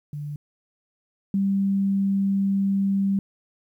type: tone pair in turn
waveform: sine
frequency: 146.83 / 196.32 Hz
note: D3 / G3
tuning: 0 / +3 cents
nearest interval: perfect fourth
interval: 503 cents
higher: second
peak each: -29 / -19 dBFS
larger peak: second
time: 0.13-0.36 / 1.34-3.19 s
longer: second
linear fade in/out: 2 ms
effects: 10-bit